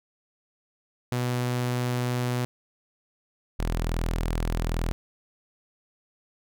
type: tone pair in turn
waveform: sawtooth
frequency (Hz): 123.47 / 41.2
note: B2 / E1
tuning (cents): 0 / 0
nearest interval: octave + perfect fifth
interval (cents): 1900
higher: first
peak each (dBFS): -21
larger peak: neither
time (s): 1.12-2.45 / 3.59-4.92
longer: neither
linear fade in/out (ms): 0
effects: none